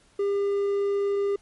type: tone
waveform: triangle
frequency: 401.2 Hz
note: G4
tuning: 40 cents sharp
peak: -20 dBFS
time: 0.19-1.36 s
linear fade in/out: 5 ms
effects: pink hiss -60 dBFS RMS until 1.41 s + MP3 48 kbps